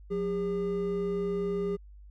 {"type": "tone pair together", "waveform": "triangle", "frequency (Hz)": [180, 404.1], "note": ["F#3", "G#4"], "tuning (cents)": [-47, -47], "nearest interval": "octave + major second", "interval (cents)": 1400, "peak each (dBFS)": [-32, -27], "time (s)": [0.1, 1.77], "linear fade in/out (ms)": 20, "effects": ["added 50 Hz sine -47 dBFS peak until 2.1 s"]}